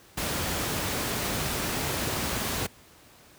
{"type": "noise", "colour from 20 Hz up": "pink", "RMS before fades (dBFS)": -29, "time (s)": [0.17, 2.67], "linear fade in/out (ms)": 10, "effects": ["pink hiss -54 dBFS RMS until 3.38 s", "high-pass 60 Hz 12 dB/octave"]}